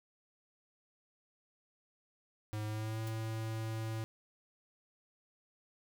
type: tone with pitch glide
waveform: square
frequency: 106.8 to 111.27 Hz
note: G#2 to A2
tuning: +49 to +20 cents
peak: -37 dBFS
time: 2.53-4.04 s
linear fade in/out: 0 ms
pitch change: +71 cents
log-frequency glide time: 2.66-3.01 s
type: noise with exponential decay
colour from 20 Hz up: white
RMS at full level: -47 dBFS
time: 3.07-3.15 s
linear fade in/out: 2 ms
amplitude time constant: 17 ms
effects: none